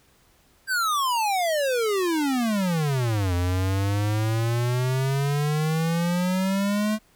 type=exponential two-way sweep; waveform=square; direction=down then up; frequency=1600 to 87.31 to 217.7 Hz; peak=-22 dBFS; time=0.67-6.99 s; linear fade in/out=50 ms; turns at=3.34 s; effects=pink hiss -60 dBFS RMS until 7.15 s